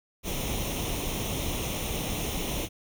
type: noise with comb filter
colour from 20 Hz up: pink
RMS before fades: -31 dBFS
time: 0.23-2.69 s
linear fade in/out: 50 ms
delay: 0.32 ms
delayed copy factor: +0.7
effects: none